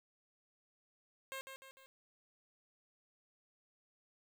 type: tone with echo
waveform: 10% pulse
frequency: 534 Hz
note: C5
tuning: 35 cents sharp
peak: -34 dBFS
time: 1.32-1.41 s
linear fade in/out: 0 ms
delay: 150 ms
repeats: 3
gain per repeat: -6 dB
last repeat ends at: 1.86 s
effects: 12-bit